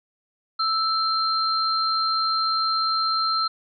sine tone pair together, 1318.5 / 4158 Hz, E6 / C8, 0 / -12 cents, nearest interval octave + minor sixth, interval 1988 cents, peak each -22 / -24 dBFS, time 0.59-3.48 s, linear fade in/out 10 ms, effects none

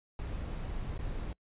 brown noise with dropouts, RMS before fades -37 dBFS, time 0.19-1.33 s, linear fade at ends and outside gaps 2 ms, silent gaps 0.978-0.99 s, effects noise-tail reverb RT60 0.1 s tail -25 dB re dry + resampled to 8000 Hz

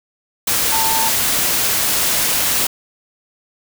sine tone in noise, 896 Hz, A5, 31 cents sharp, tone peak -19 dBFS, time 0.72-1.09 s, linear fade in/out 5 ms, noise white, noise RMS -17 dBFS, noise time 0.47-2.67 s, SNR -5 dB, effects none

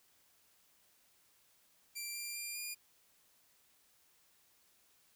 10% pulse tone with pitch steps, 2359 / 2380 / 2400 / 2421 Hz, D7 / D7 / D7 / D#7, +7 / +22 / +37 / -48 cents, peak -32 dBFS, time 1.95-2.75 s, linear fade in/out 20 ms, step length 200 ms, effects white hiss -70 dBFS RMS until 5.15 s

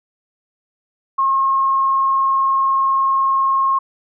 sine tone with vibrato, 1079 Hz, C#6, 47 cents flat, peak -13 dBFS, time 1.18-3.79 s, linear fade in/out 10 ms, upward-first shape triangle, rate 20 Hz, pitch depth 22 cents each way, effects none

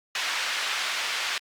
pink band-pass noise, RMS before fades -29 dBFS, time 0.15-1.38 s, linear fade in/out 2 ms, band 1500 to 4500 Hz, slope 12 dB/octave, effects Opus 48 kbps

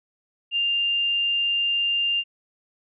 sine tone, 2797 Hz, F7, 2 cents sharp, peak -20 dBFS, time 0.51-2.24 s, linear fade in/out 50 ms, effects none

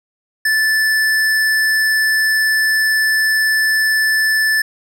triangle tone with hard clipping, 1751 Hz, A6, 9 cents flat, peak -14 dBFS, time 0.45-4.62 s, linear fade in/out 5 ms, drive 18 dB, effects none

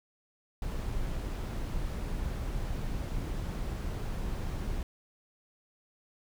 brown noise, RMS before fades -34 dBFS, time 0.62-4.83 s, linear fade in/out 2 ms, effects none

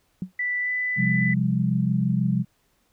sine tone with exponential decay, 184.7 Hz, F#3, 3 cents flat, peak -22 dBFS, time 0.22-0.32 s, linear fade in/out 2 ms, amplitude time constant 20 ms
sine tone with pitch glide, 1975.5 to 1995 Hz, B6 to B6, 0 to +17 cents, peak -23 dBFS, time 0.39-1.34 s, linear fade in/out 5 ms, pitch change +17 cents, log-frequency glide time 0.6-0.71 s
sine chord, C suspended fourth, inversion none, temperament equal with one note detuned, 130.81 / 174.61 / 200.8 Hz, C3 / F3 / G3, 0 / 0 / +42 cents, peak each -24 dBFS, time 0.96-2.45 s, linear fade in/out 50 ms
effects pink hiss -67 dBFS RMS until 2.92 s

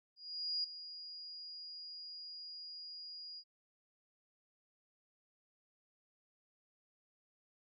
sine tone with ADSR envelope, 4867 Hz, D#8, 39 cents flat, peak -33 dBFS, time 0.16-3.44 s, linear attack 480 ms, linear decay 5 ms, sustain -13 dB, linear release 60 ms, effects none

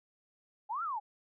sine linear two-way sweep, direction up then down, 784 to 1396.9 to 784 Hz, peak -33 dBFS, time 0.69-1 s, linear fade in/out 20 ms, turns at 0.83 s, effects none

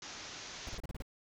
white low-pass noise, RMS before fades -47 dBFS, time 0.02-0.78 s, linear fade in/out 2 ms, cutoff 6800 Hz, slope 96 dB/octave
brown noise bursts, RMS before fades -40 dBFS, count 7, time 0.67-1.022 s, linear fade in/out 2 ms, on 22 ms, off 33 ms
effects none

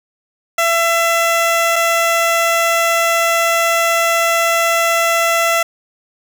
15% pulse tone pair in turn, 671 / 671 Hz, E5 / E5, +31 / +31 cents, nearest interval unison, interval 0 cents, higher neither, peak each -6 dBFS, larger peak neither, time 0.58-1.76 / 1.76-5.63 s, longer second, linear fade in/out 5 ms, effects none

